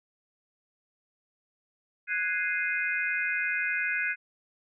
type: chord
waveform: sine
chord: Ab dominant seventh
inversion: third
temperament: equal with one note detuned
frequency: 1480 / 1651.7 / 2093 / 2489 Hz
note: Gb6 / Ab6 / C7 / Eb7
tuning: 0 / -10 / 0 / 0 cents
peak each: -32 dBFS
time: 2.07-4.16 s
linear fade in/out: 50 ms
effects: none